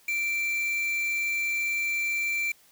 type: tone with quantisation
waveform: triangle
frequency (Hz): 2349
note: D7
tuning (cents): 0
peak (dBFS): -24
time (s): 0.08-2.52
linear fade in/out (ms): 5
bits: 6
effects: white hiss -59 dBFS RMS until 2.71 s